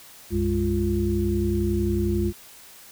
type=tone cluster; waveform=sine; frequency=62 / 93.1 / 202.9 / 348.1 Hz; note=B1 / F#2 / G#3 / F4; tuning=+7 / +11 / -40 / -6 cents; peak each=-28 / -26 / -26 / -25 dBFS; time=0.3-2.33 s; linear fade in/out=50 ms; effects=white hiss -47 dBFS RMS until 2.91 s